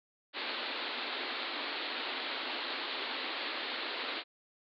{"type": "band-pass noise", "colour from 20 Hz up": "white", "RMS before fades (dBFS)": -38, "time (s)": [0.33, 4.24], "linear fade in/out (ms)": 50, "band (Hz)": [240, 4400], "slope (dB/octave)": 96, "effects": []}